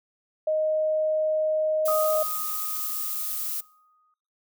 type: tone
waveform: sine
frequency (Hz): 622.3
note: D#5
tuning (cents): 0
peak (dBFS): -21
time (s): 0.47-2.23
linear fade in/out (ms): 5
type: noise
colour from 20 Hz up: violet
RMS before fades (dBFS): -30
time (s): 1.85-3.61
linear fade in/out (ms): 10
type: tone with exponential decay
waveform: sine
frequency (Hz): 1244.5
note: D#6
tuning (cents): 0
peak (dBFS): -25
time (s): 1.88-4.14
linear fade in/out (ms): 2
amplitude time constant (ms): 490
effects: noise-tail reverb RT60 0.5 s tail -22 dB re dry